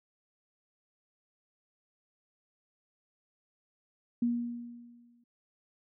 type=tone with exponential decay; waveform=sine; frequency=238.2 Hz; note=A#3; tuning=38 cents sharp; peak=-24 dBFS; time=4.22-5.24 s; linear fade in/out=5 ms; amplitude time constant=220 ms; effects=none